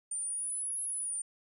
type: linear two-way sweep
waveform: sine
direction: up then down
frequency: 9000 to 10640 to 9000 Hz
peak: -33 dBFS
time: 0.11-1.22 s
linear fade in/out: 5 ms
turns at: 0.83 s
effects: none